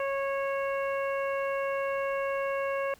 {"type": "harmonic tone", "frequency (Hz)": 550, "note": "C#5", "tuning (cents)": -14, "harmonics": [1, 2, 3, 4, 5], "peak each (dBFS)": [-29, -35, -39, -41, -43], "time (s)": [0, 2.94], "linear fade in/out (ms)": 2, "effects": ["pink hiss -58 dBFS RMS until 2.99 s"]}